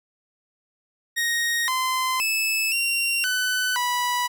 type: tone with pitch steps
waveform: sawtooth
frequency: 1869 / 1032 / 2610 / 2756 / 1503 / 981 Hz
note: A#6 / C6 / E7 / F7 / F#6 / B5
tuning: +4 / -24 / -18 / -24 / +27 / -12 cents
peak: -18 dBFS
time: 1.16-4.28 s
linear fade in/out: 20 ms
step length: 520 ms
effects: none